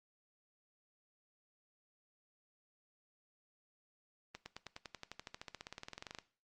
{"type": "accelerating click train", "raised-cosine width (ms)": 0.2, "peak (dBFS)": -28, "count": 28, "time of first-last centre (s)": [4.35, 6.187], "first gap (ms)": 110, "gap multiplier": 0.96, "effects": ["noise-tail reverb RT60 0.4 s tail -17 dB re dry", "Opus 32 kbps"]}